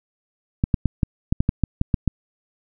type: clicks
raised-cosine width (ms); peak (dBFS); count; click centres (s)
5; -5; 11; 0.639 / 0.742 / 0.857 / 1.032 / 1.325 / 1.405 / 1.491 / 1.637 / 1.814 / 1.942 / 2.077
effects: none